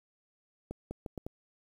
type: accelerating click train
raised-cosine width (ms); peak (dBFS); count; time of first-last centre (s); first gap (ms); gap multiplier
2; -25; 5; 0.71-1.265; 200; 0.76
effects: 9-bit